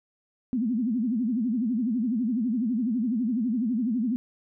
sine tone with vibrato, 234.4 Hz, A#3, 10 cents sharp, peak -23 dBFS, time 0.53-4.16 s, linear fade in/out 0 ms, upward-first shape sine, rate 12 Hz, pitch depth 200 cents each way, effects none

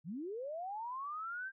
sine linear sweep, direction up, 139.1 to 1595 Hz, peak -39 dBFS, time 0.04-1.52 s, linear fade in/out 50 ms, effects none

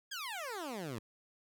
15% pulse exponential sweep, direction down, 1693 to 103.83 Hz, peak -33 dBFS, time 0.11-0.99 s, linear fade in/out 10 ms, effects none

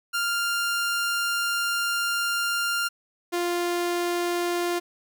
sawtooth tone pair in turn, 1396.9 / 349.2 Hz, F6 / F4, 0 / 0 cents, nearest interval 2 octaves, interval 2400 cents, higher first, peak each -20 dBFS, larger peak neither, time 0.13-2.89 / 3.32-4.8 s, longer first, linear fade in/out 20 ms, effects none

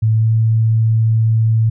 sine tone with pitch glide, 110.3 to 111.84 Hz, A2 to A2, +5 to +29 cents, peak -10 dBFS, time 0.02-1.7 s, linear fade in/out 10 ms, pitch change +24 cents, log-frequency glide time 0.14-0.29 s, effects none

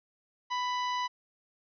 harmonic tone, 992 Hz, B5, 7 cents sharp, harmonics 1 / 2 / 3 / 4 / 5 / 6, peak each -30 / -39 / -41 / -44 / -48 / -51 dBFS, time 0.5-1.08 s, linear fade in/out 20 ms, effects none

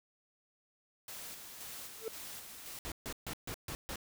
white noise with tremolo, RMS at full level -46 dBFS, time 1.08-2.79 s, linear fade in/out 2 ms, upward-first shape square, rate 1.9 Hz, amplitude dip 35%
triangle tone with exponential growth, 445.9 Hz, A4, 23 cents sharp, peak -30 dBFS, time 1.96-2.08 s, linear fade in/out 1 ms, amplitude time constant 24 ms
pink noise bursts, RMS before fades -41 dBFS, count 6, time 2.85-3.958 s, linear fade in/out 0 ms, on 68 ms, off 140 ms
effects none

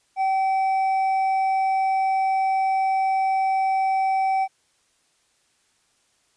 sine tone with hard clipping, 768 Hz, G5, 36 cents flat, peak -20 dBFS, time 0.16-4.48 s, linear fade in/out 50 ms, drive 4 dB, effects white hiss -65 dBFS RMS until 6.36 s + resampled to 22050 Hz

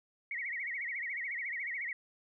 sine tone with vibrato, 2052 Hz, C7, 34 cents flat, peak -35 dBFS, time 0.31-1.93 s, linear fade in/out 2 ms, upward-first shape sine, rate 14 Hz, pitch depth 170 cents each way, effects none

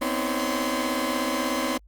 sawtooth tone cluster, 247.9 / 264.4 / 318.2 / 563 / 1032 Hz, B3 / C4 / D#4 / C#5 / C6, +7 / +18 / +39 / +27 / -24 cents, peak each -27 dBFS, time 0.01-1.78 s, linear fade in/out 10 ms, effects added 50 Hz sine -50 dBFS peak until 1.87 s + Opus 32 kbps

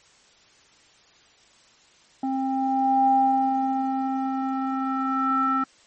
square tone with low-pass filter sweep, 265.6 Hz, C4, 26 cents sharp, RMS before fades -23 dBFS, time 2.23-5.64 s, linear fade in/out 5 ms, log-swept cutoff 660 to 1400 Hz, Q 9.5, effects white hiss -56 dBFS RMS until 5.86 s + MP3 32 kbps

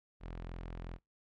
sawtooth tone, 42.64 Hz, F1, 41 cents flat, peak -38 dBFS, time 0.2-0.99 s, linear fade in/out 50 ms, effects noise-tail reverb RT60 0.2 s tail -26 dB re dry + low-pass 3000 Hz 12 dB/octave

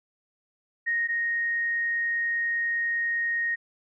sine tone pair in turn, 1865 / 1865 Hz, A#6 / A#6, 0 / 0 cents, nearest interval unison, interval 0 cents, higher neither, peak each -23 / -24 dBFS, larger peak first, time 0.86-1.08 / 1.08-3.56 s, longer second, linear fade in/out 20 ms, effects none

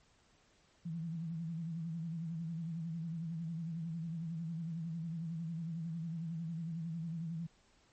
sine tone with vibrato, 164.81 Hz, E3, in tune, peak -37 dBFS, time 0.85-7.47 s, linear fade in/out 10 ms, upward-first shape sine, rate 11 Hz, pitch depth 74 cents each way, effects pink hiss -69 dBFS RMS until 7.92 s + MP3 32 kbps

